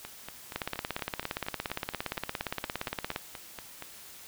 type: two click trains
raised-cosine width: 0.3 ms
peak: -15 / -23 dBFS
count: 46 / 17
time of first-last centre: 0.56-3.161 / 0.05-3.824 s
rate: 17.3 / 4.24 Hz
effects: white hiss -49 dBFS RMS until 4.27 s